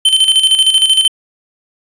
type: tone with tremolo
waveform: square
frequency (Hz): 3083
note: G7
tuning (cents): -29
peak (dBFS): -6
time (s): 0.05-1.08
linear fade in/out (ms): 5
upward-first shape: square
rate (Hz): 13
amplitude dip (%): 60
effects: resampled to 22050 Hz